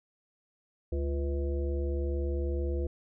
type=harmonic tone with a mistuned harmonic; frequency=71.1 Hz; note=C#2; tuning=45 cents sharp; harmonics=1 / 3 / 5 / 7 / 9; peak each=-29 / -45 / -36 / -39 / -49 dBFS; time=0.92-2.87 s; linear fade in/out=5 ms; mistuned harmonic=5; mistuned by=-44 cents; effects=none